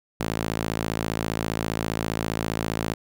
sawtooth tone with high-pass filter, 55 Hz, A1, in tune, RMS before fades -28 dBFS, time 0.2-2.94 s, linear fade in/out 5 ms, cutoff 140 Hz, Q 0.66, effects none

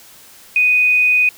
sine tone, 2489 Hz, D#7, in tune, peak -10 dBFS, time 0.56-1.29 s, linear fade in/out 2 ms, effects white hiss -43 dBFS RMS until 1.37 s

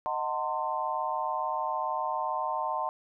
sine chord, D# diminished seventh, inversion none, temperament equal with one note detuned, 622.3 / 740 / 899.5 / 1046.5 Hz, D#5 / F#5 / A5 / C6, 0 / 0 / +38 / 0 cents, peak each -36 / -35 / -32 / -33 dBFS, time 0.06-2.89 s, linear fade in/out 0 ms, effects none

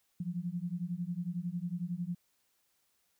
sine beating tone pair, 169.7 / 180.7 Hz, F3 / F#3, -49 / -41 cents, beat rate 11 Hz, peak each -37 / -37 dBFS, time 0.2-2.15 s, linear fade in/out 5 ms, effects white hiss -75 dBFS RMS until 3.19 s

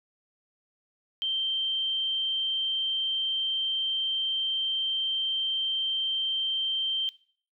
sine tone, 3136 Hz, G7, in tune, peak -26 dBFS, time 1.22-7.09 s, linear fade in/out 0 ms, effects noise-tail reverb RT60 0.5 s tail -19 dB re dry

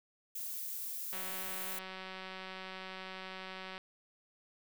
violet noise, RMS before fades -41 dBFS, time 0.35-1.79 s, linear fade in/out 5 ms
click train, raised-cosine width 0.3 ms, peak -29 dBFS, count 499, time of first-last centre 1.13-3.779 s, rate 188 Hz
effects none

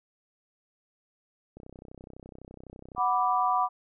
click train, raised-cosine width 2 ms, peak -32 dBFS, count 46, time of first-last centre 1.57-2.981 s, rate 31.9 Hz
sine chord, B minor, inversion second, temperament equal, 740 / 987.8 / 1174.7 Hz, F#5 / B5 / D6, 0 / 0 / 0 cents, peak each -27 dBFS, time 2.96-3.69 s, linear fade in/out 50 ms
effects none

